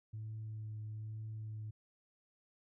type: tone with vibrato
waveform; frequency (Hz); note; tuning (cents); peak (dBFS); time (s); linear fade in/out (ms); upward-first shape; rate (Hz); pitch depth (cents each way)
sine; 108.5; A2; -24; -40; 0.13-1.71; 10; triangle; 1.1; 18
effects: tanh soft clip ceiling -38 dBFS